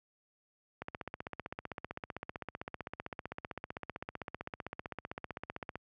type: click train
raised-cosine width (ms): 0.5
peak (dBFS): -24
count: 78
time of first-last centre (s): 0.82-5.756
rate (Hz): 15.6
effects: high-pass 60 Hz 12 dB/octave